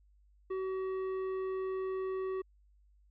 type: tone with tanh clipping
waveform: sine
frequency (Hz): 378.5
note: F#4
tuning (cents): +39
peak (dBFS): -35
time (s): 0.5-2.42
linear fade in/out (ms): 10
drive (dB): 10
effects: added 50 Hz sine -62 dBFS peak until 3.1 s